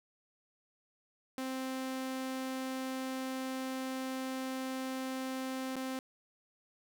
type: tone with dropouts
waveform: sawtooth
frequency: 261.6 Hz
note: C4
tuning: in tune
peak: -32 dBFS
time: 1.38-5.99 s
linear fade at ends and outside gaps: 1 ms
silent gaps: 5.757-5.763 s
effects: none